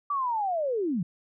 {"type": "linear sweep", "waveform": "sine", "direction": "down", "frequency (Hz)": [1174.7, 155.56], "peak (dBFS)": -25, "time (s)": [0.1, 1.03], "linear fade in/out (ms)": 5, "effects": []}